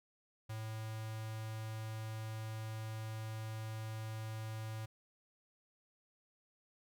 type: tone with notch filter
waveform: square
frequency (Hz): 110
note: A2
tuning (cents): 0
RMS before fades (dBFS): -43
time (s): 0.49-4.86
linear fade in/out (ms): 10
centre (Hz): 280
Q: 1.1
effects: none